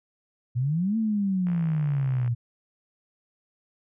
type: exponential two-way sweep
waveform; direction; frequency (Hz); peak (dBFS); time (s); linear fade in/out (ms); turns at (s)
sine; up then down; 116.54 to 226.8 to 116.54; -22; 0.55-2.35; 20; 0.97
type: click train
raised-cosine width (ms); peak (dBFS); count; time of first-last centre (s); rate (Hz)
0.5; -29; 53; 1.47-2.277; 64.4
effects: none